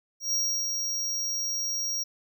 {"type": "tone with ADSR envelope", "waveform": "square", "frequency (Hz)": 5640, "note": "F8", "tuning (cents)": 16, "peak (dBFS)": -24, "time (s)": [0.2, 2.04], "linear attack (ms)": 130, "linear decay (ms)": 330, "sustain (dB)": -4, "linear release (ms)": 15, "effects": []}